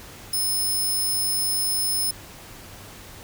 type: tone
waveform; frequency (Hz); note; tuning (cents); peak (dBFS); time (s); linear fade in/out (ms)
5% pulse; 5210; E8; -21; -16; 0.33-2.11; 5
effects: added 97 Hz sine -51 dBFS peak until 3.23 s + pink hiss -43 dBFS RMS until 3.23 s